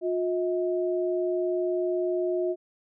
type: tone pair together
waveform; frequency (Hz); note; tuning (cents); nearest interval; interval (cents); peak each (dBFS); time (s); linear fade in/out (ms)
sine; 358 / 637.9; F4 / D#5; +43 / +43; minor seventh; 1000; -25 / -30; 0.01-2.56; 50
effects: none